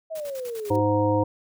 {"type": "exponential sweep", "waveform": "sine", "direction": "down", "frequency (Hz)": [656, 370], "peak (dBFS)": -29, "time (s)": [0.1, 0.81], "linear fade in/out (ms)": 20}
{"type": "noise with tremolo", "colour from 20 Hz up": "white", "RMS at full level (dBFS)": -43, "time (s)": [0.15, 0.76], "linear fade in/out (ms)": 5, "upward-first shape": "square", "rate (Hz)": 10, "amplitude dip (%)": 80}
{"type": "harmonic tone", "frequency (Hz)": 103.83, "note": "G#2", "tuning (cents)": 0, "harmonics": [1, 3, 5, 7, 9], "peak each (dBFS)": [-25, -24, -23, -34, -26], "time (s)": [0.7, 1.24], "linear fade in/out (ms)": 10}
{"effects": []}